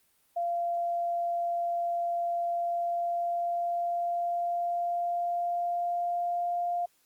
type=tone with pitch glide; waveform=sine; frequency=690 to 700 Hz; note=F5 to F5; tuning=-21 to +4 cents; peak=-27 dBFS; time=0.36-6.86 s; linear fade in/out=10 ms; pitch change=+25 cents; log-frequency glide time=2.53-6.75 s; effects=white hiss -68 dBFS RMS until 7.05 s + Opus 32 kbps